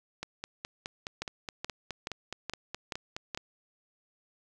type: two click trains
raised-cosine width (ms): 0.2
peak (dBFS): -17 / -19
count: 6 / 16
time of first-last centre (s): 1.22-3.348 / 0.23-3.375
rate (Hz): 2.35 / 4.77
effects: none